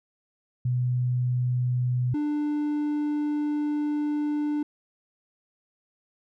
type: tone pair in turn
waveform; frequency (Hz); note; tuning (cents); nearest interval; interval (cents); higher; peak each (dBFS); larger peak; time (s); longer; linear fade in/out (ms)
sine / triangle; 124.5 / 296.7; B2 / D4; +14 / +18; octave + minor third; 1504; second; -22 / -22; neither; 0.65-2.14 / 2.14-4.63; second; 5
effects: none